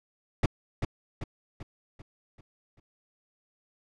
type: noise with echo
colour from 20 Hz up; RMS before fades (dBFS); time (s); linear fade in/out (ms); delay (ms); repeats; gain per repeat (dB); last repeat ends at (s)
brown; -22; 0.43-0.46; 5; 390; 6; -6; 2.8
effects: low-pass 6000 Hz 12 dB/octave